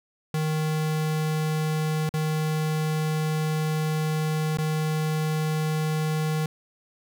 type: tone with dropouts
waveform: square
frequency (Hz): 155.56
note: D#3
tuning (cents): 0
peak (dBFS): -24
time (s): 0.34-6.46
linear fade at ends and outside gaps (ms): 2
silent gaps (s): 2.092-2.139 / 4.572-4.585
effects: none